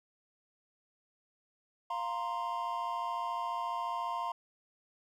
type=chord; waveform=triangle; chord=F suspended fourth; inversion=none; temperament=equal; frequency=698.5 / 932.3 / 1046.5 Hz; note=F5 / Bb5 / C6; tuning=0 / 0 / 0 cents; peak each=-38 / -35 / -35 dBFS; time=1.9-4.32 s; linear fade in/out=5 ms; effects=none